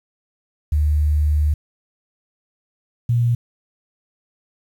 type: tone pair in turn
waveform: sine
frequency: 75 / 119.06 Hz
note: D2 / A#2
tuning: +37 / +37 cents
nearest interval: minor sixth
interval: 800 cents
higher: second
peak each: -14 dBFS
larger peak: neither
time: 0.72-1.54 / 3.09-3.35 s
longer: first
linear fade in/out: 5 ms
effects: 8-bit